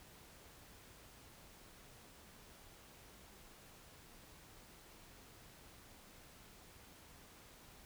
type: silence
effects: pink hiss -60 dBFS RMS until 7.85 s